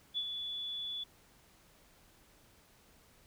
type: tone with ADSR envelope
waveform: sine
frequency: 3439 Hz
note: A7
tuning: 40 cents flat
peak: -31 dBFS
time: 0.14-1.04 s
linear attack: 34 ms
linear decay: 62 ms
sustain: -6 dB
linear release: 8 ms
effects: pink hiss -64 dBFS RMS until 3.26 s